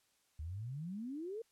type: exponential sweep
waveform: sine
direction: up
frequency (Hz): 72.5 to 470.3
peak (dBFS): -40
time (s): 0.39-1.42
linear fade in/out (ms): 5
effects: white hiss -75 dBFS RMS until 1.51 s + low-pass 11000 Hz 12 dB/octave